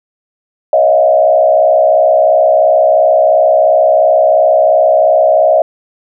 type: tone with frequency modulation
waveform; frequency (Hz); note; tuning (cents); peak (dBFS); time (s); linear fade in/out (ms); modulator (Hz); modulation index
sine; 634; D#5; +32; -5; 0.73-5.62; 2; 62.9; 1.1
effects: none